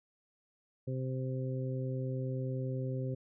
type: harmonic tone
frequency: 130.1 Hz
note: C3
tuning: 9 cents flat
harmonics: 1 / 2 / 3 / 4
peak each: -34 / -42 / -43 / -43 dBFS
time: 0.87-3.15 s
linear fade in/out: 10 ms
effects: none